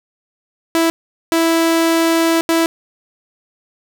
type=tone bursts at uneven times; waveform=sawtooth; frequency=329.6 Hz; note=E4; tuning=in tune; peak=-8 dBFS; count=3; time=0.75-0.9 / 1.32-2.41 / 2.49-2.66 s; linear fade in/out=0 ms; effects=none